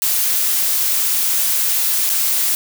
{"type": "noise with dropouts", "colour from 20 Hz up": "blue", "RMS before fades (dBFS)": -17, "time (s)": [0.02, 2.55], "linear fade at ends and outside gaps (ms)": 0, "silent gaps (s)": [2.093, 2.099], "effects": []}